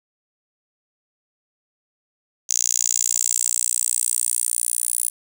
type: tone with high-pass filter sweep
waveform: 10% pulse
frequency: 59.8 Hz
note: A#1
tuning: 45 cents sharp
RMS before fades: -22 dBFS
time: 2.49-5.1 s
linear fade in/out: 10 ms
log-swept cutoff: 6500 to 10000 Hz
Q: 7.6
effects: none